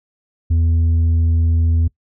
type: tone with tanh clipping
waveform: sine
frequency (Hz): 82.41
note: E2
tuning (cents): 0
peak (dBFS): -13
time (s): 0.5-1.88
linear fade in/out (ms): 10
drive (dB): 4
effects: noise-tail reverb RT60 0.1 s tail -22 dB re dry